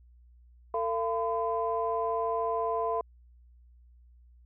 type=tone cluster; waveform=sine; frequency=450.2 / 683 / 1014 Hz; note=A4 / F5 / B5; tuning=+40 / -39 / +45 cents; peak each=-31 dBFS; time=0.74-3.01 s; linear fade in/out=2 ms; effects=tanh soft clip ceiling -17 dBFS + added 60 Hz sine -54 dBFS peak until 4.45 s